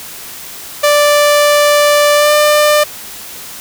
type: tone with pitch glide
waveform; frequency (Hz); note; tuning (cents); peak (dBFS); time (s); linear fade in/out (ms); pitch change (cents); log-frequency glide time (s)
sawtooth; 587.3 to 596.9; D5 to D5; 0 to +28; -3; 0.83-2.84; 10; +28; 2.15-2.32
effects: white hiss -29 dBFS RMS until 3.6 s